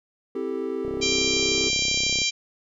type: chord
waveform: triangle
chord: A minor seventh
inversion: first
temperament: equal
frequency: 261.6 / 329.6 / 392 / 440 Hz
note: C4 / E4 / G4 / A4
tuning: 0 / 0 / 0 / 0 cents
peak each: -31 / -32 / -27 / -30 dBFS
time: 0.35-1.69 s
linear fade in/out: 5 ms
type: click train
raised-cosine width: 2 ms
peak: -21 dBFS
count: 46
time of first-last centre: 0.85-2.218 s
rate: 32.9 Hz
type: harmonic tone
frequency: 790 Hz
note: G5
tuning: 13 cents sharp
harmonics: 3 / 4 / 5 / 6 / 7 / 8 / 9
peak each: -27 / -28 / -29 / -30 / -30 / -31 / -32 dBFS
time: 1.01-2.31 s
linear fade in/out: 20 ms
effects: none